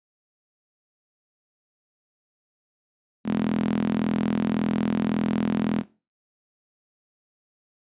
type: tone with high-pass filter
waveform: sawtooth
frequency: 41.81 Hz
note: E1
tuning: 25 cents sharp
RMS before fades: -24 dBFS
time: 3.24-5.84 s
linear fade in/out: 50 ms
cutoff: 220 Hz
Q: 6.4
effects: noise-tail reverb RT60 0.3 s tail -18 dB re dry + resampled to 8000 Hz